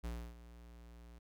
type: tone with ADSR envelope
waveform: square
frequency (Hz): 58.7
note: A#1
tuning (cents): +13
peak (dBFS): -39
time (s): 0.03-1.19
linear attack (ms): 20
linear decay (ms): 290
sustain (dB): -15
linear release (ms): 10
effects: none